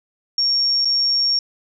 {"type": "tone with dropouts", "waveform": "sine", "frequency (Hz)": 5530, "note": "F8", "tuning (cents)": -18, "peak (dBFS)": -15, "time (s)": [0.38, 1.39], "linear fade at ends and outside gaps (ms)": 2, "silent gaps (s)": [0.848, 0.854], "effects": []}